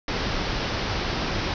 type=low-pass noise; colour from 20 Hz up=pink; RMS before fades=-27 dBFS; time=0.08-1.54 s; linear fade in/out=2 ms; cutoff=5700 Hz; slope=96 dB/octave; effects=none